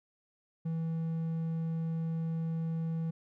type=tone; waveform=triangle; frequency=163.2 Hz; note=E3; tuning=17 cents flat; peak=-29 dBFS; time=0.65-3.11 s; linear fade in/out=10 ms; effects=none